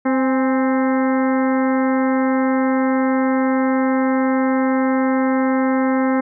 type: harmonic tone with a mistuned harmonic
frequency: 261.6 Hz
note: C4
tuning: in tune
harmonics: 1 / 2 / 3 / 4 / 5 / 6 / 7 / 8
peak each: -16 / -22 / -26 / -28 / -30 / -32 / -33 / -34 dBFS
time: 0.05-6.21 s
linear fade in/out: 10 ms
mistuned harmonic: 3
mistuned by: +57 cents
effects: none